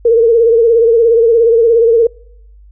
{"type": "tone with vibrato", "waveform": "sine", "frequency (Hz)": 460, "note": "A#4", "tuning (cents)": -23, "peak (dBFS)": -5, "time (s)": [0.05, 2.07], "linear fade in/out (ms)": 5, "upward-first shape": "sine", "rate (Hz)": 17, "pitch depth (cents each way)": 63, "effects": ["noise-tail reverb RT60 0.8 s tail -26 dB re dry", "added 50 Hz sine -37 dBFS peak until 2.71 s"]}